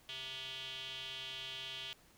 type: tone with band-pass filter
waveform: square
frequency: 131.8 Hz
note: C3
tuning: 13 cents sharp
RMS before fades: -45 dBFS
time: 0.09-1.93 s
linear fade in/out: 0 ms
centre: 3200 Hz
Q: 6.2
effects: pink hiss -65 dBFS RMS until 2.17 s